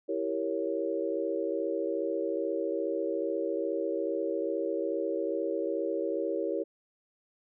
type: chord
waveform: sine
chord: E diminished seventh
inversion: none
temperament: equal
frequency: 329.6 / 392 / 466.2 / 554.4 Hz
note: E4 / G4 / Bb4 / Db5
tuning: 0 / 0 / 0 / 0 cents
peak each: -34 dBFS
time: 0.08-6.64 s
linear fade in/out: 20 ms
effects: none